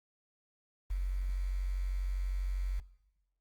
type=tone with quantisation; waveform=sine; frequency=46.25 Hz; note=F#1; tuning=in tune; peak=-30 dBFS; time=0.9-2.8 s; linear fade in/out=10 ms; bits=9; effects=noise-tail reverb RT60 1.0 s tail -20 dB re dry + Opus 32 kbps